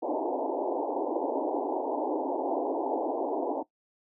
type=band-pass noise; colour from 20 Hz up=pink; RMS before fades=-30 dBFS; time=0.02-3.63 s; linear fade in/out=10 ms; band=270 to 940 Hz; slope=96 dB/octave; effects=noise-tail reverb RT60 0.1 s tail -17 dB re dry